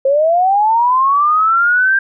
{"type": "linear sweep", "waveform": "sine", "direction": "up", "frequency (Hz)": [527, 1597], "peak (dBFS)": -9, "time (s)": [0.05, 1.99], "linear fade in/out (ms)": 5, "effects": []}